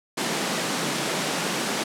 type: high-pass noise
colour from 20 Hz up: pink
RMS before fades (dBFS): -26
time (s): 0.17-1.84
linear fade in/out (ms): 10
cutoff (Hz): 150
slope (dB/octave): 48
effects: low-pass 9000 Hz 12 dB/octave